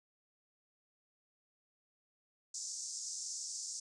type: band-pass noise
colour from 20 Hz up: pink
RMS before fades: -43 dBFS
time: 2.54-3.8 s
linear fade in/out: 5 ms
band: 5300 to 7900 Hz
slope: 48 dB/octave
effects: resampled to 24000 Hz